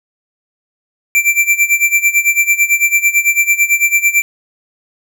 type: tone with tremolo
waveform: square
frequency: 2349 Hz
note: D7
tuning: in tune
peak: -7 dBFS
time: 1.15-4.22 s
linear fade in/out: 0 ms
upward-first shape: sine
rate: 9 Hz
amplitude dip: 85%
effects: none